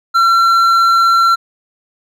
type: tone with hard clipping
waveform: sine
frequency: 1358 Hz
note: F6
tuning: 49 cents flat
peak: -9 dBFS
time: 0.14-1.36 s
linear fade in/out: 20 ms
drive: 6 dB
effects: none